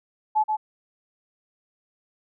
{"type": "tone with echo", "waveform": "sine", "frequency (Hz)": 860, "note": "A5", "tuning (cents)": -40, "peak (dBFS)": -17, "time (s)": [0.35, 0.44], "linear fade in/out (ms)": 20, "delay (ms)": 130, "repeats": 1, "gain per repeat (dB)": -4, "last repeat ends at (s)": 0.57, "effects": []}